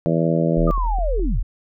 harmonic tone, 82.41 Hz, E2, in tune, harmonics 2 / 3 / 4 / 5 / 6 / 7 / 8, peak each -19 / -25 / -24 / -28 / -25 / -24 / -29 dBFS, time 0.06-0.71 s, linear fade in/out 0 ms
click train, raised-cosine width 2 ms, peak -26 dBFS, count 4, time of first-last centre 0.57-1.195 s, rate 4.8 Hz
sine tone, 40.23 Hz, E1, 41 cents flat, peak -18 dBFS, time 0.57-1.43 s, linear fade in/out 10 ms
sine linear sweep, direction down, 1244.5 to 61.74 Hz, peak -23 dBFS, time 0.67-1.4 s, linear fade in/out 10 ms
effects none

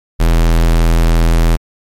square tone, 41.45 Hz, E1, 10 cents sharp, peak -8 dBFS, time 0.19-1.57 s, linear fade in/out 20 ms, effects MP3 64 kbps

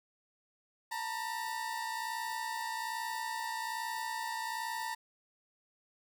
30% pulse tone pair together, 898.8 / 960 Hz, A5 / B5, +37 / -49 cents, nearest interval minor second, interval 114 cents, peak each -35 / -37 dBFS, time 0.91-4.95 s, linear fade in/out 10 ms, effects none

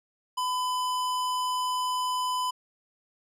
square tone, 1005 Hz, B5, 30 cents sharp, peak -27 dBFS, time 0.37-2.51 s, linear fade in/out 10 ms, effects low-pass 12000 Hz 12 dB/octave

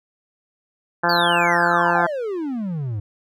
harmonic tone, 172.7 Hz, F3, 19 cents flat, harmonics 1 / 2 / 3 / 4 / 5 / 6 / 7 / 8 / 9 / 10, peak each -28 / -27 / -26 / -24 / -22 / -25 / -28 / -25 / -23 / -27 dBFS, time 1.03-2.07 s, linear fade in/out 10 ms
triangle exponential sweep, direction down, 4699 to 98.5 Hz, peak -21 dBFS, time 1.09-3 s, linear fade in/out 5 ms
effects none

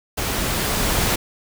pink noise with level ramp, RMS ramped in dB -24 to -19 dBFS, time 0.17-1.16 s, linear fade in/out 10 ms, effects none

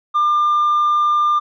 triangle tone with tanh clipping, 1198 Hz, D6, 34 cents sharp, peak -13 dBFS, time 0.14-1.4 s, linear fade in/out 20 ms, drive 6 dB, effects none

